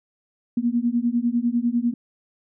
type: beating tone pair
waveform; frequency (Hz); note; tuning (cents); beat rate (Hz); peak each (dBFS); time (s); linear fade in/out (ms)
sine; 233.4 / 243.4; A#3 / B3; +2 / -25; 10; -22; 0.57-1.94; 5
effects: none